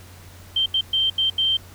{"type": "tone bursts at uneven times", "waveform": "sine", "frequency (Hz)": 3136, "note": "G7", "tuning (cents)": 0, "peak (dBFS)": -17, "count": 5, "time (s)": [[0.56, 0.66], [0.74, 0.81], [0.93, 1.1], [1.18, 1.3], [1.38, 1.57]], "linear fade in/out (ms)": 5, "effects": ["added 90 Hz sine -43 dBFS peak until 1.74 s", "pink hiss -47 dBFS RMS until 1.74 s"]}